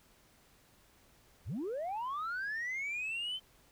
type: linear sweep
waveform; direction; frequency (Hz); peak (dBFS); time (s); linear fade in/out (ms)
sine; up; 55 to 3110; -33; 1.45-3.4; 50
effects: tanh soft clip ceiling -33 dBFS + pink hiss -65 dBFS RMS until 3.71 s